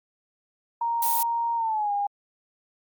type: tone with pitch glide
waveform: sine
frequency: 932.3 to 811.6 Hz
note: A#5 to G#5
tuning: 0 to -40 cents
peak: -23 dBFS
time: 0.81-2.07 s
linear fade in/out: 5 ms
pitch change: -240 cents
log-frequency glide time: 1.56-1.92 s
type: noise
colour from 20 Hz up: violet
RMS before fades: -26 dBFS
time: 1.02-1.23 s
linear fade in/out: 5 ms
effects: Opus 48 kbps